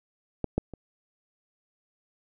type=clicks; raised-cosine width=2 ms; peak=-14 / -11 / -26 dBFS; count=3; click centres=0.443 / 0.58 / 0.737 s; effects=none